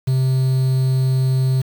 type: tone with quantisation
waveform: triangle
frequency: 130.81 Hz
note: C3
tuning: in tune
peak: -12 dBFS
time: 0.07-1.62 s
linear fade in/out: 10 ms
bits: 6
effects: none